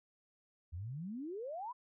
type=exponential sweep; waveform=sine; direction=up; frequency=78.3 to 1042 Hz; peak=-40 dBFS; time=0.72-1.73 s; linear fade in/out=20 ms; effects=none

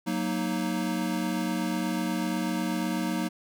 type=chord; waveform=square; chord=D# minor; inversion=first; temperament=equal; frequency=185 / 233.1 / 311.1 Hz; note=F#3 / A#3 / D#4; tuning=0 / 0 / 0 cents; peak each=-32 dBFS; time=0.06-3.29 s; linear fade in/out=20 ms; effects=none

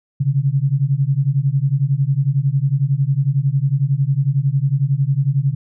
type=beating tone pair; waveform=sine; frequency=132.5 / 143.5 Hz; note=C3 / D3; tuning=+22 / -40 cents; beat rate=11 Hz; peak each=-17 dBFS; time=0.2-5.55 s; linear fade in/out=10 ms; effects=none

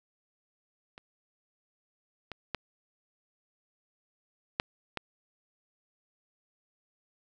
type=clicks; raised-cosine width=0.3 ms; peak=-30 / -23 / -15 / -10 / -17 dBFS; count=5; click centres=0.979 / 2.317 / 2.547 / 4.599 / 4.973 s; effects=none

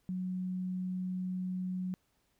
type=tone; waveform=sine; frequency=183.9 Hz; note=F#3; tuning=10 cents flat; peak=-33 dBFS; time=0.09-1.94 s; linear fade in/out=0 ms; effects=pink hiss -75 dBFS RMS until 2.39 s

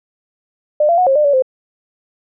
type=tone with pitch steps; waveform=sine; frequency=600 / 683 / 729 / 538 / 600 / 570 / 520 Hz; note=D5 / F5 / F#5 / C5 / D5 / C#5 / C5; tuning=+37 / -39 / -26 / +48 / +37 / +48 / -11 cents; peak=-9 dBFS; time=0.8-1.423 s; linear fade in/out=5 ms; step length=89 ms; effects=none

